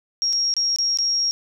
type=tone with dropouts; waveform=sine; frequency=5588 Hz; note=F8; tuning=in tune; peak=-18 dBFS; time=0.22-1.31 s; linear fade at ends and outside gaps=0 ms; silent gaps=0.327-0.331 / 0.539-0.566 / 0.761-0.786 / 0.973-0.987 s; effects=none